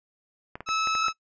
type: clicks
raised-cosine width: 0.5 ms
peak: -21 dBFS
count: 6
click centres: 0.555 / 0.606 / 0.689 / 0.873 / 0.952 / 1.083 s
type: tone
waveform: sawtooth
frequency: 1300 Hz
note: E6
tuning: 24 cents flat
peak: -20 dBFS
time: 0.66-1.13 s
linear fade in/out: 50 ms
type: tone with exponential growth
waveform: sine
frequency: 1344 Hz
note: E6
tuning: 33 cents sharp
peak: -22 dBFS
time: 0.91-1.07 s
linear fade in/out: 5 ms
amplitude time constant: 33 ms
effects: noise-tail reverb RT60 0.1 s tail -19 dB re dry + resampled to 16000 Hz